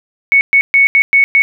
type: tone bursts at uneven times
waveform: sine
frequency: 2217 Hz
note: C#7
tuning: in tune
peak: -5 dBFS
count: 6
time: 0.32-0.41 / 0.53-0.61 / 0.74-0.87 / 0.95-1.02 / 1.13-1.24 / 1.35-1.42 s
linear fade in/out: 0 ms
effects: none